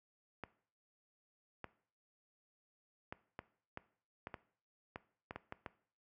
clicks, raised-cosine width 0.5 ms, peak -28 dBFS, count 12, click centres 0.437 / 1.643 / 3.125 / 3.391 / 3.774 / 4.271 / 4.342 / 4.959 / 5.309 / 5.36 / 5.524 / 5.662 s, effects noise-tail reverb RT60 0.5 s tail -18 dB re dry + high-pass 60 Hz 12 dB/octave

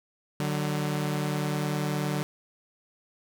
sawtooth tone pair together, 148.64 / 188.3 Hz, D3 / F#3, +21 / +31 cents, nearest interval major third, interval 410 cents, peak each -24 / -28 dBFS, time 0.4-2.23 s, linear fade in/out 0 ms, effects none

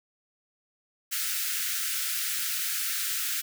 white high-pass noise, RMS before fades -30 dBFS, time 1.11-3.42 s, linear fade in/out 20 ms, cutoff 1300 Hz, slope 96 dB/octave, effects none

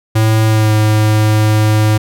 square tone with pitch glide, 110 to 107.55 Hz, A2 to A2, 0 to -39 cents, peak -9 dBFS, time 0.15-1.98 s, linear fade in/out 10 ms, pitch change -39 cents, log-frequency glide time 0.46-0.73 s, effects none

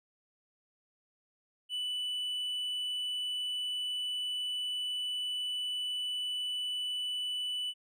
triangle tone, 2978 Hz, F#7, 11 cents sharp, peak -31 dBFS, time 1.69-7.74 s, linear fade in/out 50 ms, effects none

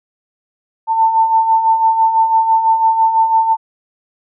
sine beating tone pair, 890 / 896 Hz, A5 / A5, +20 / +31 cents, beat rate 6 Hz, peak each -18 / -10 dBFS, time 0.87-3.57 s, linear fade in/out 50 ms, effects none

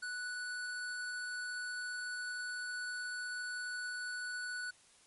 square tone, 1480 Hz, F#6, in tune, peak -39 dBFS, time 0.02-4.71 s, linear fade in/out 10 ms, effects white hiss -64 dBFS RMS until 5.06 s + MP3 48 kbps

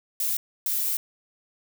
violet noise bursts at uneven times, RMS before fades -26 dBFS, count 2, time 0.2-0.37 / 0.66-0.97 s, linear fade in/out 2 ms, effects none

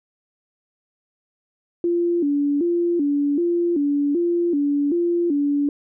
sine tone with vibrato, 314.7 Hz, D#4, 20 cents sharp, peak -17 dBFS, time 1.84-5.69 s, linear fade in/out 2 ms, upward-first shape square, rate 1.3 Hz, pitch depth 160 cents each way, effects none

